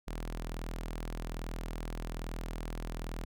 sawtooth tone with notch filter, 41.2 Hz, E1, in tune, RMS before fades -39 dBFS, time 0.07-3.25 s, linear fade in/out 10 ms, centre 92 Hz, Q 1.3, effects none

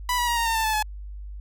sawtooth tone with pitch steps, 987.8 / 967.5 / 947.6 / 928.1 / 909 / 890.3 / 871.9 / 854 Hz, B5 / B5 / A#5 / A#5 / A#5 / A5 / A5 / G#5, 0 / -36 / +28 / -8 / -44 / +20 / -16 / +48 cents, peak -18 dBFS, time 0.09-0.826 s, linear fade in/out 2 ms, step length 92 ms, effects added 50 Hz sine -34 dBFS peak until 1.4 s

